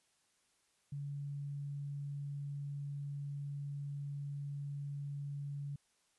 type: tone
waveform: sine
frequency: 142.4 Hz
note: C#3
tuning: 47 cents sharp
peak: -39 dBFS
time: 0.92-5.76 s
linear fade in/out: 5 ms
effects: white hiss -75 dBFS RMS until 6.18 s + resampled to 24000 Hz